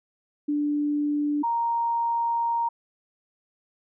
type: tone pair in turn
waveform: sine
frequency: 293.7 / 932.4 Hz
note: D4 / A#5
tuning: 0 / 0 cents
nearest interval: octave + minor sixth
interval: 2000 cents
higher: second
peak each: -22 dBFS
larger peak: neither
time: 0.48-1.43 / 1.43-2.69 s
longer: second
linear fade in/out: 10 ms
effects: none